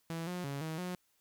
sawtooth tone with pitch steps, 165 / 179.1 / 139.9 / 159.2 / 180.2 Hz, E3 / F3 / C#3 / D#3 / F#3, +2 / +44 / +16 / +40 / -45 cents, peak -33 dBFS, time 0.1-0.95 s, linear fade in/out 0 ms, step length 170 ms, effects white hiss -74 dBFS RMS until 1.2 s

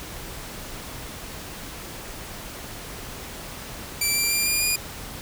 10% pulse tone with pitch steps, 2338 / 2362 / 2387 / 2412 / 2437 Hz, D7 / D7 / D7 / D7 / D#7, -8 / +9 / +28 / +46 / -37 cents, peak -12 dBFS, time 4.01-4.76 s, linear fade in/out 5 ms, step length 150 ms, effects pink hiss -37 dBFS RMS until 5.21 s

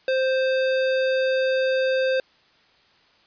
square tone, 523.3 Hz, C5, in tune, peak -20 dBFS, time 0.08-2.2 s, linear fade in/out 2 ms, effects white hiss -58 dBFS RMS until 3.26 s + resampled to 11025 Hz

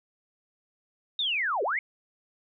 sine linear two-way sweep, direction down then up, 3769 to 370 to 2240 Hz, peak -25 dBFS, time 1.19-1.79 s, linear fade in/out 2 ms, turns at 1.63 s, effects none

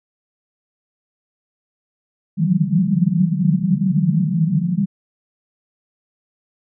white band-pass noise, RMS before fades -17 dBFS, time 2.37-4.86 s, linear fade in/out 20 ms, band 150 to 200 Hz, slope 96 dB/octave, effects none

